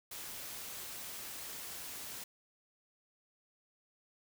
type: noise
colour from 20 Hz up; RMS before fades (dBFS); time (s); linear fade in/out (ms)
white; -45; 0.11-2.24; 5
effects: none